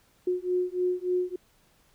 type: beating tone pair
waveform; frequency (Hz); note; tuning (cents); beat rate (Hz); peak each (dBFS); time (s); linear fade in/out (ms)
sine; 360.3 / 363.7; F#4 / F#4; -46 / -30; 3.4; -28; 0.27-1.36; 5
effects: pink hiss -64 dBFS RMS until 1.94 s